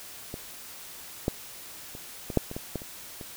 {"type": "clicks", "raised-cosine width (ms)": 2, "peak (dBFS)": [-22, -11, -28, -20, -7, -23, -20, -17, -29, -26], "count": 10, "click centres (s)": [0.341, 1.281, 1.951, 2.302, 2.373, 2.514, 2.565, 2.757, 2.819, 3.212], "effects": ["white hiss -44 dBFS RMS until 3.36 s"]}